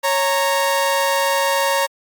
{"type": "tone pair together", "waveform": "sawtooth", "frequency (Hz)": [552.2, 927], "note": ["C#5", "A#5"], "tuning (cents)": [-7, -10], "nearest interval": "major sixth", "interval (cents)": 897, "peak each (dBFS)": -15, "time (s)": [0.03, 1.87], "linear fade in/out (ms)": 20, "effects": ["Opus 48 kbps"]}